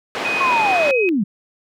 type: band-pass noise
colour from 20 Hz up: pink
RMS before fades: -25 dBFS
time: 0.15-0.91 s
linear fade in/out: 0 ms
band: 370 to 3200 Hz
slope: 12 dB/octave
type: tone with pitch glide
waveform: sine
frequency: 2499 to 2531 Hz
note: D#7 to D#7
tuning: +7 to +29 cents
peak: -19 dBFS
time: 0.25-1.09 s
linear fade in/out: 0 ms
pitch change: +22 cents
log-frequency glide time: 0.68-0.92 s
type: linear sweep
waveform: sine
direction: down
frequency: 1108.7 to 179.3 Hz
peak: -15 dBFS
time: 0.4-1.24 s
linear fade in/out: 10 ms
effects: none